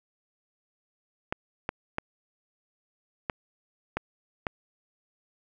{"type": "clicks", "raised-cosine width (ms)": 0.5, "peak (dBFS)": -13, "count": 6, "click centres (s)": [1.325, 1.691, 1.984, 3.298, 3.97, 4.468], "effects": []}